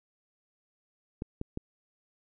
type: clicks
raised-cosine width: 3 ms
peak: -21 dBFS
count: 3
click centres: 1.221 / 1.414 / 1.574 s
effects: none